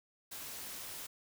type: noise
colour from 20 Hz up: white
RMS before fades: -45 dBFS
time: 0.31-1.07 s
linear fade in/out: 10 ms
effects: none